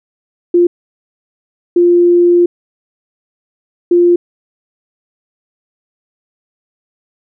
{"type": "tone bursts at uneven times", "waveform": "sine", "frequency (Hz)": 349.2, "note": "F4", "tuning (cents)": 0, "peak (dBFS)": -5, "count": 3, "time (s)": [[0.54, 0.67], [1.76, 2.46], [3.91, 4.16]], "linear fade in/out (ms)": 5, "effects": []}